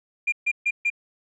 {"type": "tone bursts", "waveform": "sine", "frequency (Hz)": 2403, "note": "D7", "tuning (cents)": 39, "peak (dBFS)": -18, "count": 4, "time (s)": [0.27, 0.902], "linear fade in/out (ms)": 10, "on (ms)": 53, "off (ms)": 140, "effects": ["tanh soft clip ceiling -16 dBFS"]}